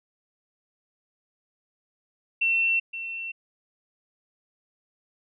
sine tone with echo, 2702 Hz, E7, 42 cents sharp, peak -20 dBFS, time 2.41-2.8 s, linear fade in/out 10 ms, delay 520 ms, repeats 1, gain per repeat -11 dB, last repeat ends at 3.32 s, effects none

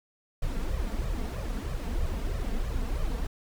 brown noise with flanger, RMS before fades -30 dBFS, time 0.42-3.27 s, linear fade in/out 5 ms, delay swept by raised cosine 1.6 to 4.5 ms, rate 3.1 Hz, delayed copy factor +0.85, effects none

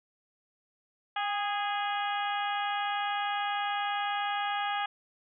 harmonic tone with a mistuned harmonic, 413.3 Hz, G#4, 8 cents flat, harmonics 2 / 3 / 4 / 5 / 6 / 7 / 8, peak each -31 / -36 / -37 / -42 / -43 / -41 / -42 dBFS, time 1.16-4.86 s, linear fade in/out 5 ms, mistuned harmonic 2, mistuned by -35 cents, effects none

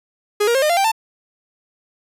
45% pulse tone with pitch steps, 415.3 / 471.6 / 535.5 / 608 / 690.4 / 784 / 890.2 Hz, G#4 / A#4 / C5 / D#5 / F5 / G5 / A5, 0 / +20 / +40 / -40 / -20 / 0 / +20 cents, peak -14 dBFS, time 0.4-0.918 s, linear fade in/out 10 ms, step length 74 ms, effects resampled to 32000 Hz

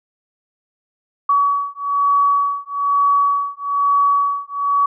sine beating tone pair, 1133 / 1134.1 Hz, C#6 / C#6, +37 / +39 cents, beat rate 1.1 Hz, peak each -17 dBFS, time 1.29-4.86 s, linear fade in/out 5 ms, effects none

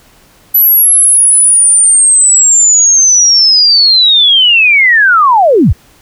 sine linear sweep, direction down, 11940 to 38.99 Hz, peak -3 dBFS, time 0.54-5.73 s, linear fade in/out 10 ms, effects pink hiss -44 dBFS RMS until 6.01 s

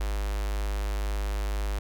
square tone with notch filter, 51 Hz, G#1, 31 cents flat, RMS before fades -29 dBFS, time 0-1.79 s, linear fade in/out 5 ms, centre 180 Hz, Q 0.54, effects none

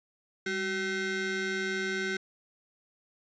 30% pulse ring-modulated tone, 576 Hz, D5, 34 cents flat, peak -24 dBFS, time 0.46-2.17 s, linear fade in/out 5 ms, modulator 953 Hz, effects resampled to 16000 Hz

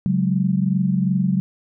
sine chord, C# suspended fourth, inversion none, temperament equal, 138.59 / 185 / 207.7 Hz, C#3 / F#3 / G#3, 0 / 0 / 0 cents, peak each -23 / -18 / -24 dBFS, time 0.06-1.4 s, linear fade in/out 0 ms, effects none

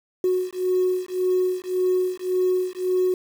sine beating tone pair, 366.5 / 368.3 Hz, F#4 / F#4, -16 / -8 cents, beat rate 1.8 Hz, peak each -22 dBFS, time 0.24-3.14 s, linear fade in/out 2 ms, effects tanh soft clip ceiling -13 dBFS + 7-bit

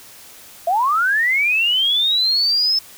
sine linear sweep, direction up, 654 to 5274 Hz, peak -14 dBFS, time 0.67-2.79 s, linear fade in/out 5 ms, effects white hiss -42 dBFS RMS until 2.97 s

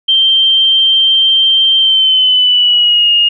sine tone with pitch glide, 3143 to 2849 Hz, G7 to F7, +4 to +34 cents, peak -6 dBFS, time 0.08-3.29 s, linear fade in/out 10 ms, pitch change -170 cents, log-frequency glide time 1.78-3.12 s, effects none

